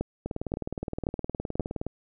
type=two click trains; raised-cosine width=2 ms; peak=-18 / -14 dBFS; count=32 / 4; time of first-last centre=0.26-1.866 / 0.01-1.597 s; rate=19.3 / 1.89 Hz; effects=none